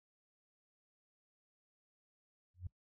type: tone with exponential growth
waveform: sine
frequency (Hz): 89.4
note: F2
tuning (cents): +41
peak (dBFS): -37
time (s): 2.54-2.67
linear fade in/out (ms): 5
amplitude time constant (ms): 28
effects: noise-tail reverb RT60 0.1 s tail -21 dB re dry